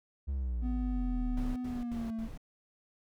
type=exponential sweep; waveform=triangle; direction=down; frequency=71 to 32.7 Hz; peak=-29 dBFS; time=0.27-1.56 s; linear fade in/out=20 ms
type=tone with pitch glide; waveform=triangle; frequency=249.9 to 223.9 Hz; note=B3 to A3; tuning=+21 to +30 cents; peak=-32 dBFS; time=0.61-2.29 s; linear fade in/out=50 ms; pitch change=-191 cents; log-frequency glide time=1.67-2.14 s
type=noise bursts; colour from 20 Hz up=brown; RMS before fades=-43 dBFS; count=4; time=1.37-2.376 s; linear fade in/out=2 ms; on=190 ms; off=82 ms
effects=none